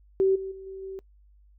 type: tone with level steps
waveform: sine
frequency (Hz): 384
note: G4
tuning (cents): -36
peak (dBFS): -18 / -31 / -39 / -36 / -34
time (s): 0.2-0.99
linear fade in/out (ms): 0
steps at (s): 0.35 / 0.51 / 0.66 / 0.82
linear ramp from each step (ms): 10
effects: noise-tail reverb RT60 0.1 s tail -23 dB re dry + added 50 Hz sine -54 dBFS peak until 1.58 s